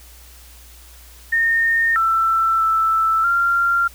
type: tone with pitch steps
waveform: sine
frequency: 1832 / 1334 / 1322 / 1384 Hz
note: A#6 / E6 / E6 / F6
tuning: -31 / +20 / +5 / -16 cents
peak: -14 dBFS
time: 1.32-3.88 s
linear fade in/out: 10 ms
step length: 640 ms
effects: added 60 Hz sine -43 dBFS peak until 3.94 s + white hiss -46 dBFS RMS until 3.94 s